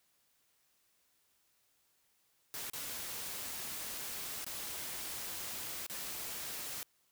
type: noise with dropouts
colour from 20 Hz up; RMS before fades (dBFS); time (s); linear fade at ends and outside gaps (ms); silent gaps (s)
white; -42; 2.54-6.83; 0; 2.699-2.734 / 4.445-4.465 / 5.865-5.898
effects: white hiss -74 dBFS RMS until 7.11 s